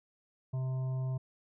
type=harmonic tone; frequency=130.2 Hz; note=C3; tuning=8 cents flat; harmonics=1 / 3 / 5 / 7 / 8; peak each=-31 / -52 / -49 / -57 / -58 dBFS; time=0.53-1.18 s; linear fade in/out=10 ms; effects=none